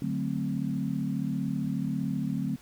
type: chord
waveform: sine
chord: D dominant seventh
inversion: none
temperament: equal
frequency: 146.83 / 185 / 220 / 261.6 Hz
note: D3 / F#3 / A3 / C4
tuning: 0 / 0 / 0 / 0 cents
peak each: -33 dBFS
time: 0.02-2.56 s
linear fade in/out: 2 ms
effects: pink hiss -55 dBFS RMS until 2.61 s